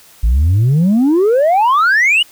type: exponential sweep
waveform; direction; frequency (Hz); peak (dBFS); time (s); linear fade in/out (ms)
sine; up; 51.7 to 2989; -6; 0.23-2.23; 10
effects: tanh soft clip ceiling -7 dBFS + white hiss -44 dBFS RMS until 2.31 s